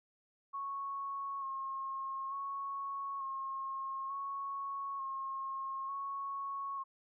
sine tone with vibrato, 1091 Hz, C#6, 28 cents flat, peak -37 dBFS, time 0.53-6.84 s, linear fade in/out 20 ms, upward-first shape square, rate 0.56 Hz, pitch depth 22 cents each way, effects none

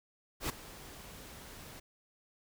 pink noise with ADSR envelope, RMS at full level -33 dBFS, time 0.4-1.8 s, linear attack 94 ms, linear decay 10 ms, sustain -17 dB, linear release 9 ms, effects none

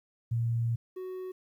sine / triangle tone pair in turn, 116.4 / 371 Hz, A#2 / F#4, -2 / +5 cents, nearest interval octave + minor sixth, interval 2007 cents, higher second, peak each -26 / -34 dBFS, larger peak first, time 0.31-0.76 / 0.96-1.32 s, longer first, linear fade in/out 10 ms, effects 11-bit

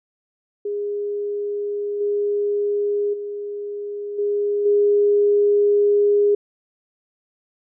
sine tone with level steps, 410.3 Hz, G#4, 21 cents flat, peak -22 / -18 / -26 / -18 / -13 dBFS, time 0.65-6.35 s, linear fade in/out 5 ms, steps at 2 / 3.13 / 4.18 / 4.65 s, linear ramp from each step 10 ms, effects none

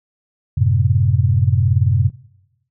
sine chord, F# diminished, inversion none, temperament equal, 92.5 / 110 / 130.81 Hz, F#2 / A2 / C3, 0 / 0 / 0 cents, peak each -16 dBFS, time 0.57-2.1 s, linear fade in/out 10 ms, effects noise-tail reverb RT60 1.0 s tail -22 dB re dry

